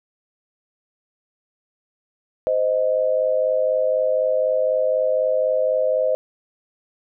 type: tone pair together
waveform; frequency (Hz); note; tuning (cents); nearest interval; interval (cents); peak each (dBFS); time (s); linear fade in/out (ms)
sine; 518.3 / 622.3; C5 / D#5; -16 / 0; minor third; 316; -19 / -20; 2.47-6.15; 0
effects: none